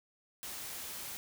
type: noise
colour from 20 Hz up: white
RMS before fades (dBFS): -43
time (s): 0.43-1.17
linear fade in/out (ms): 0
effects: none